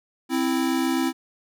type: tone pair together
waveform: square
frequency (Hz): 261.9 / 329.6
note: C4 / E4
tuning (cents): +2 / 0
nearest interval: major third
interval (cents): 398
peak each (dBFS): -24 / -25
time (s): 0.29-1.13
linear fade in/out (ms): 50
effects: none